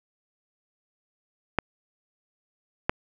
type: clicks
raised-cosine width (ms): 0.5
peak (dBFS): -6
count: 2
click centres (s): 1.587 / 2.895
effects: none